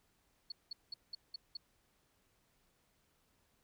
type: tone bursts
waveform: sine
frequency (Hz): 4387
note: C#8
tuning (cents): -19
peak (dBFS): -40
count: 6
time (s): 0.5-1.57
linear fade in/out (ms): 5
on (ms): 20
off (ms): 190
effects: pink hiss -75 dBFS RMS until 3.63 s